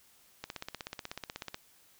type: click train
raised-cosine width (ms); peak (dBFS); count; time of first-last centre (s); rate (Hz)
0.2; -21; 19; 0.44-1.544; 16.3
effects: white hiss -63 dBFS RMS until 1.99 s